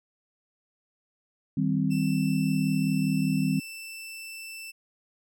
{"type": "chord", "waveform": "sine", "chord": "C minor", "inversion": "first", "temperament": "just", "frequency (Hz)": [156.98, 196.22, 261.6], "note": ["Eb3", "G3", "C4"], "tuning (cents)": [16, 2, 0], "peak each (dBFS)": -27, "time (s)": [1.57, 3.6], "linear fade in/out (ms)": 5}
{"type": "tone", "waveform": "sawtooth", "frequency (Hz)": 2662, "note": "E7", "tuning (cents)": 16, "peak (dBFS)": -35, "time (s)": [1.9, 4.72], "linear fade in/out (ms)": 20}
{"effects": []}